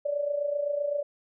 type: tone with amplitude modulation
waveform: sine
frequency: 579 Hz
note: D5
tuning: 25 cents flat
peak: -23 dBFS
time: 0.05-1.03 s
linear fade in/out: 10 ms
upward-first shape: sine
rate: 27.8 Hz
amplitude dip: 65%
effects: none